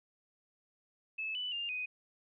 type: tone with pitch steps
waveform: sine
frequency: 2606 / 2983 / 2804 / 2498 Hz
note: E7 / F#7 / F7 / D#7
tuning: -20 / +13 / +6 / +6 cents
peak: -35 dBFS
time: 1.18-1.86 s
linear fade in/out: 10 ms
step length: 170 ms
effects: none